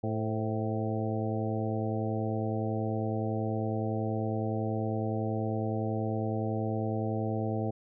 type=harmonic tone with a mistuned harmonic; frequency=110 Hz; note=A2; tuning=in tune; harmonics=1 / 2 / 3 / 4 / 5 / 6 / 7; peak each=-32 / -35 / -37 / -38 / -39 / -40 / -40 dBFS; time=0.03-7.71 s; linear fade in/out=10 ms; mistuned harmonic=5; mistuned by=-59 cents; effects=none